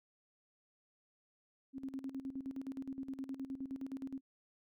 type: tone with tremolo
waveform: sine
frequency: 268 Hz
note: C4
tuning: 42 cents sharp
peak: -38 dBFS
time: 1.73-4.21 s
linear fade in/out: 50 ms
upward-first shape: square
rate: 9.6 Hz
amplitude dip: 75%
effects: none